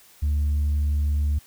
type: tone with tanh clipping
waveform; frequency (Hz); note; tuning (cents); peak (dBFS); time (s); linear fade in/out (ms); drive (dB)
sine; 73.4; D2; 0; -20; 0.22-1.39; 10; 1
effects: white hiss -53 dBFS RMS until 1.46 s